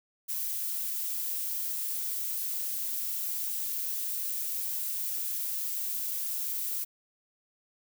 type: noise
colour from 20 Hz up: violet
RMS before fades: -33 dBFS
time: 0.28-6.85 s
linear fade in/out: 20 ms
effects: none